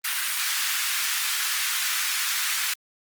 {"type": "high-pass noise", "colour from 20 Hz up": "pink", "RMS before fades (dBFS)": -26, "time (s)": [0.04, 2.74], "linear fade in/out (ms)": 10, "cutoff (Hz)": 1400, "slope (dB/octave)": 24, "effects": ["Opus 32 kbps"]}